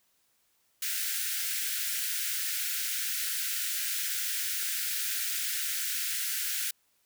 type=high-pass noise; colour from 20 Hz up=white; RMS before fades=-32 dBFS; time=0.82-6.71 s; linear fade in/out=5 ms; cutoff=1400 Hz; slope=96 dB/octave; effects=white hiss -71 dBFS RMS until 7.05 s